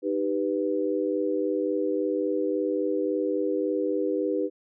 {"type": "chord", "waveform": "sine", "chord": "Eb augmented", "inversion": "none", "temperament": "equal with one note detuned", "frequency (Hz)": [308.4, 392, 493.9], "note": ["Eb4", "G4", "B4"], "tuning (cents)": [-15, 0, 0], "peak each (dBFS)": -28, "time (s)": [0.02, 4.5], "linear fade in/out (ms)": 50, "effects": []}